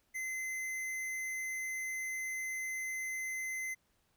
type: tone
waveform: square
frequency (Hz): 2056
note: C7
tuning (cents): -31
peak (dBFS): -37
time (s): 0.14-3.75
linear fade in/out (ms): 20
effects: pink hiss -75 dBFS RMS until 4.16 s